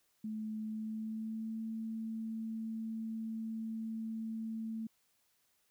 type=tone with pitch glide; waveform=sine; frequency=216.7 to 222.9 Hz; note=A3 to A3; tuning=-26 to +23 cents; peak=-37 dBFS; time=0.24-4.87 s; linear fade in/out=5 ms; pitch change=+49 cents; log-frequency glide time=0.61-1.62 s; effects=white hiss -75 dBFS RMS until 5.7 s